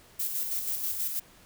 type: noise with tremolo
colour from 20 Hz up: violet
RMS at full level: -30 dBFS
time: 0.19-1.2 s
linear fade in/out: 10 ms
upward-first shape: square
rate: 6.2 Hz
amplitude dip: 40%
effects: pink hiss -56 dBFS RMS until 1.45 s